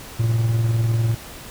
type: tone with tremolo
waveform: triangle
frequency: 114.3 Hz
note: A#2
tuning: 34 cents flat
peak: -13 dBFS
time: 0.19-1.15 s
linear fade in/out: 10 ms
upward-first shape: square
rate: 20 Hz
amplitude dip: 35%
effects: pink hiss -38 dBFS RMS until 1.5 s